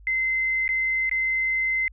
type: tone with dropouts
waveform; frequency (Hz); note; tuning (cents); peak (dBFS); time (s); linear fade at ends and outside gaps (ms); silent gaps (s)
sine; 2065; C7; -23; -21; 0.07-1.88; 1; 0.679-0.69 / 1.095-1.113
effects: added 50 Hz sine -45 dBFS peak until 1.92 s